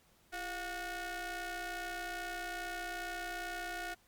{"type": "ring-modulated tone", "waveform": "sawtooth", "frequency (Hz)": 370.4, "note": "F#4", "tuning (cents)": 2, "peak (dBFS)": -32, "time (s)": [0.32, 3.95], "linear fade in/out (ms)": 20, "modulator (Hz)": 1080, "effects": ["pink hiss -68 dBFS RMS until 4.07 s", "Opus 48 kbps"]}